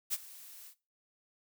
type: noise with ADSR envelope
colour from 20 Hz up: blue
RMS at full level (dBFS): -31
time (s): 0.1-0.75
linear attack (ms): 33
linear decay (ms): 35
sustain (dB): -20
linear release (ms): 76
effects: noise-tail reverb RT60 0.3 s tail -19 dB re dry